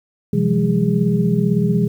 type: tone cluster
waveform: sine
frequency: 128 / 167.6 / 183.6 / 205.4 / 410.1 Hz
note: C3 / E3 / F#3 / G#3 / G#4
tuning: -38 / +29 / -13 / -19 / -22 cents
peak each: -21 / -18 / -22 / -19 / -23 dBFS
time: 0.33-1.88 s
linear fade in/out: 5 ms
effects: 8-bit